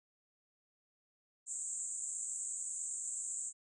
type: band-pass noise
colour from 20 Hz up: white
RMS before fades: -41 dBFS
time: 1.46-3.53 s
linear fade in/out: 50 ms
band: 7100 to 8200 Hz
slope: 96 dB/octave
effects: none